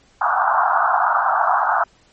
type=band-pass noise; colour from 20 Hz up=pink; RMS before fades=-17 dBFS; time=0.21-1.84 s; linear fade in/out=5 ms; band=680 to 1500 Hz; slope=96 dB/octave; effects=pink hiss -55 dBFS RMS until 2.12 s + MP3 32 kbps